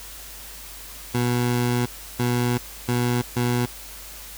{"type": "tone bursts at uneven times", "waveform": "20% pulse", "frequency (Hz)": 121.8, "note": "B2", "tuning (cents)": -24, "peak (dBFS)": -15, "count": 4, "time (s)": [[1.14, 1.86], [2.19, 2.58], [2.88, 3.22], [3.36, 3.66]], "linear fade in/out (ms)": 10, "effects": ["added 50 Hz sine -44 dBFS peak until 4.37 s", "white hiss -40 dBFS RMS until 4.37 s"]}